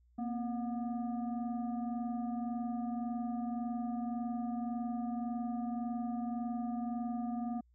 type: tone with frequency modulation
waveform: sine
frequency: 233.1 Hz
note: A#3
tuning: in tune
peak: -34 dBFS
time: 0.18-7.61 s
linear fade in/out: 10 ms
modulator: 488 Hz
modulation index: 0.83
effects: added 60 Hz sine -64 dBFS peak until 7.74 s